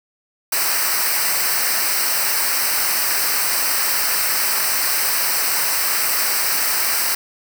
white noise with comb filter, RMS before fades -19 dBFS, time 0.52-7.15 s, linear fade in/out 5 ms, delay 0.29 ms, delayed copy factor -0.8, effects none

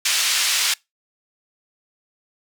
pink band-pass noise, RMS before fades -20 dBFS, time 0.05-0.74 s, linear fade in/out 5 ms, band 2600 to 8400 Hz, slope 12 dB/octave, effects noise-tail reverb RT60 0.2 s tail -24 dB re dry

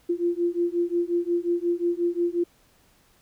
sine beating tone pair, 343.5 / 349.1 Hz, F4 / F4, -29 / -1 cents, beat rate 5.6 Hz, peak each -25 dBFS, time 0.09-2.44 s, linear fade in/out 10 ms, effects pink hiss -61 dBFS RMS until 3.21 s

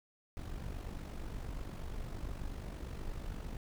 brown noise with amplitude modulation, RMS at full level -39 dBFS, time 0.37-3.57 s, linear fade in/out 0 ms, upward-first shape sine, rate 48.5 Hz, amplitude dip 60%, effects none

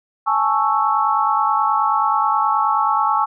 sine chord, A major seventh, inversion third, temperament equal, 830.6 / 880 / 1108.7 / 1318.5 Hz, G#5 / A5 / C#6 / E6, 0 / 0 / 0 / 0 cents, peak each -21 / -20 / -19 / -21 dBFS, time 0.26-3.26 s, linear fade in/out 20 ms, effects none

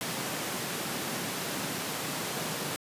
pink high-pass noise, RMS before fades -34 dBFS, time 0.01-2.76 s, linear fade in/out 0 ms, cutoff 140 Hz, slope 24 dB/octave, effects resampled to 32000 Hz

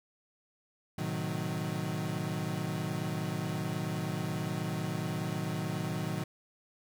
35% pulse chord, A diminished seventh, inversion none, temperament equal with one note detuned, 110 / 128.64 / 155.56 / 185 Hz, A2 / C3 / Eb3 / Gb3, 0 / -29 / 0 / 0 cents, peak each -38 / -39 / -34 / -36 dBFS, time 0.98-6.24 s, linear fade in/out 5 ms, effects none

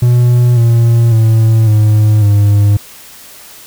triangle tone with pitch steps, 121.9 / 116.73 / 111.78 / 107.04 / 102.51 Hz, B2 / A#2 / A2 / A2 / G#2, -22 / +3 / +28 / -47 / -22 cents, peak -3 dBFS, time 0.02-2.77 s, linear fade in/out 5 ms, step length 550 ms, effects white hiss -35 dBFS RMS until 3.66 s

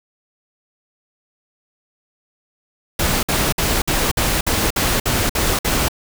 pink noise bursts, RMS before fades -18 dBFS, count 10, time 2.99-5.885 s, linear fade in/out 5 ms, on 240 ms, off 55 ms, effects none

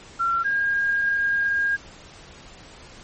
sine tone pair in turn, 1364 / 1621.1 Hz, F6 / G#6, -41 / -42 cents, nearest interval minor third, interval 299 cents, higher second, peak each -19 dBFS, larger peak neither, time 0.19-0.44 / 0.44-1.77 s, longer second, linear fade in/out 20 ms, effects pink hiss -45 dBFS RMS until 3.03 s + MP3 32 kbps

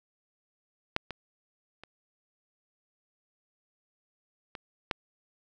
clicks, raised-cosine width 0.3 ms, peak -10 / -21 / -29 / -23 / -12 dBFS, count 5, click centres 0.964 / 1.107 / 1.836 / 4.552 / 4.912 s, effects none

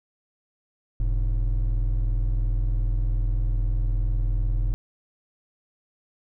triangle tone pair together, 41.35 / 104.2 Hz, E1 / G#2, +6 / +6 cents, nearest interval octave + major third, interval 1600 cents, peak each -19 / -28 dBFS, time 1-4.74 s, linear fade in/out 0 ms, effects none

